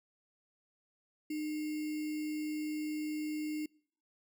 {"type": "tone with sample-and-hold", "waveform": "sine", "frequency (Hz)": 304.8, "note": "D#4", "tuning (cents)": -36, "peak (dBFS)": -34, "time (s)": [1.3, 3.66], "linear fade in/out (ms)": 5, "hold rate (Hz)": 2450, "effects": ["noise-tail reverb RT60 0.6 s tail -26 dB re dry"]}